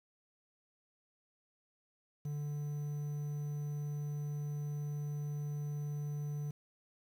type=tone with quantisation; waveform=triangle; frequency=146.83 Hz; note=D3; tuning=in tune; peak=-34 dBFS; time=2.25-6.51 s; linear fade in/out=5 ms; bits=10; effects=none